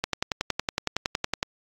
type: click train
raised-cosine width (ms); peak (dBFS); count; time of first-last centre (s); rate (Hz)
0.2; -7; 16; 0.04-1.429; 10.8
effects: AAC 48 kbps